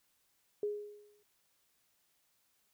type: tone with exponential decay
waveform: sine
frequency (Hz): 415.3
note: G#4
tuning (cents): 0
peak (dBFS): -30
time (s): 0.63-1.23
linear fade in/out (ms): 2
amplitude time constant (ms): 130
effects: white hiss -75 dBFS RMS until 2.73 s